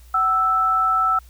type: tone pair together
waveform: sine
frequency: 754.2 / 1318.5 Hz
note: F#5 / E6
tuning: +33 / 0 cents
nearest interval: minor seventh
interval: 967 cents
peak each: -25 / -16 dBFS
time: 0.14-1.19 s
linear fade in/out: 5 ms
effects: added 60 Hz sine -43 dBFS peak until 1.29 s + white hiss -55 dBFS RMS until 1.29 s